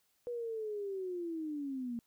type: linear sweep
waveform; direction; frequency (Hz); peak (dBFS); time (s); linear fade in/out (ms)
sine; down; 488 to 230; -36; 0.27-1.99; 0
effects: white hiss -75 dBFS RMS until 2.06 s